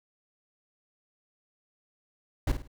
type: noise with echo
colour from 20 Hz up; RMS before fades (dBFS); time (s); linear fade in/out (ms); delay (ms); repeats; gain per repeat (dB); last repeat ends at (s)
brown; -24; 2.47-2.52; 5; 52; 3; -9; 2.676
effects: none